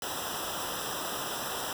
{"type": "noise with comb filter", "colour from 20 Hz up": "pink", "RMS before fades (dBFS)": -35, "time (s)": [0.02, 1.73], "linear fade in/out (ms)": 2, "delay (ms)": 0.45, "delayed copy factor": -1, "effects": []}